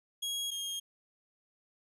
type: tone pair in turn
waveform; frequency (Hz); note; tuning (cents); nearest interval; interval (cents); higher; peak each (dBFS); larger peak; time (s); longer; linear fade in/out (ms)
sawtooth; 3300 / 3241; G#7 / G#7; -12 / -43; unison; 31; first; -30 / -32; first; 0.22-0.51 / 0.51-0.8; neither; 10
effects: resampled to 32000 Hz